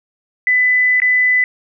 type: tone with dropouts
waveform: sine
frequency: 2000 Hz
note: B6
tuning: 21 cents sharp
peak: -10 dBFS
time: 0.47-1.44 s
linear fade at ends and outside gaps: 1 ms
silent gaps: 1.001-1.019 s
effects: none